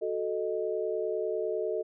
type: chord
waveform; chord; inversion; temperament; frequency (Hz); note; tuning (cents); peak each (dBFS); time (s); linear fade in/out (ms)
sine; D# diminished; first; equal; 370 / 440 / 622.3; F#4 / A4 / D#5; 0 / 0 / 0; -34 / -31 / -34; 0.01-1.83; 20
effects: none